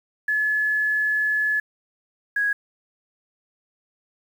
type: tone pair in turn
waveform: sine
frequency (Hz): 1712 / 1658.5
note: A6 / G#6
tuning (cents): -48 / -3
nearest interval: minor second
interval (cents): 55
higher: first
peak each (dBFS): -19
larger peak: neither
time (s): 0.28-1.6 / 2.36-2.53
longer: first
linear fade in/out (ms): 5
effects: 8-bit